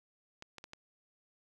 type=clicks; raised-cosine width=0.2 ms; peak=-29 dBFS; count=4; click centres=0.424 / 0.583 / 0.641 / 0.734 s; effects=11-bit

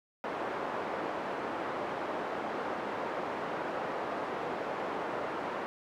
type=band-pass noise; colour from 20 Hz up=pink; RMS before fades=-36 dBFS; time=0.24-5.66 s; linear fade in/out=0 ms; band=400 to 1200 Hz; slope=12 dB/octave; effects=none

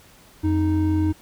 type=tone pair together; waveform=triangle; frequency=88.31 / 311.1 Hz; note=F2 / D#4; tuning=+20 / 0 cents; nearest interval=octave + minor seventh; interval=2180 cents; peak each=-19 / -18 dBFS; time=0.43-1.13 s; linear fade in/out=20 ms; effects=pink hiss -51 dBFS RMS until 1.21 s

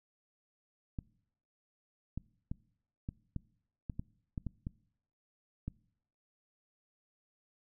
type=clicks; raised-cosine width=5 ms; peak=-25 dBFS; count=11; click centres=0.988 / 2.176 / 2.515 / 3.089 / 3.363 / 3.898 / 3.995 / 4.378 / 4.467 / 4.669 / 5.68 s; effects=noise-tail reverb RT60 0.7 s tail -23 dB re dry

